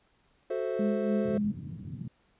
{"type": "chord", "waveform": "triangle", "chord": "F# half-diminished seventh", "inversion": "none", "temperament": "equal with one note detuned", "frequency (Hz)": [370, 437, 523.3, 659.3], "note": ["F#4", "A4", "C5", "E5"], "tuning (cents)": [0, -12, 0, 0], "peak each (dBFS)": [-33, -32, -31, -37], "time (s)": [0.5, 1.38], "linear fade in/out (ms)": 5}
{"type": "tone with tremolo", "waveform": "sine", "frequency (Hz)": 207.8, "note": "G#3", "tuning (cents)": 1, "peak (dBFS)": -25, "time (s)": [0.79, 1.52], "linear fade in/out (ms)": 5, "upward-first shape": "sine", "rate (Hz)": 3.5, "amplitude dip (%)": 55}
{"type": "band-pass noise", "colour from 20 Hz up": "pink", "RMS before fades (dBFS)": -40, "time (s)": [1.25, 2.08], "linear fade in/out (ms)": 2, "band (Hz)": [110, 200], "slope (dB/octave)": 24}
{"effects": ["pink hiss -68 dBFS RMS until 2.39 s", "resampled to 8000 Hz"]}